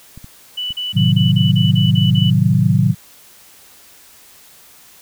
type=clicks; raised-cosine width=5 ms; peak=-23 dBFS; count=4; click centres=0.176 / 0.244 / 0.706 / 2.109 s
type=tone bursts; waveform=sine; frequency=2971 Hz; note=F#7; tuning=6 cents sharp; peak=-20 dBFS; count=9; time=0.57-2.306 s; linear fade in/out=10 ms; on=160 ms; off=37 ms
type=chord; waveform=sine; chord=A diminished seventh; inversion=none; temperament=equal; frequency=110 / 130.81 / 155.56 / 185 Hz; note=A2 / C3 / Eb3 / Gb3; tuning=0 / 0 / 0 / 0 cents; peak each=-16 dBFS; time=0.93-2.95 s; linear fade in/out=50 ms
effects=white hiss -45 dBFS RMS until 5.01 s